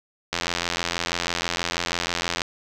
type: click train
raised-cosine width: 0.2 ms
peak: -6 dBFS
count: 181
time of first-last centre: 0.33-2.418 s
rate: 86.2 Hz
effects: none